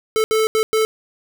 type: tone bursts at uneven times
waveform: square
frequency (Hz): 438.5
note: A4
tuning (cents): -6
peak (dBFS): -15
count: 4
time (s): 0.16-0.24 / 0.31-0.47 / 0.55-0.63 / 0.73-0.85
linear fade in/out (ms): 0
effects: none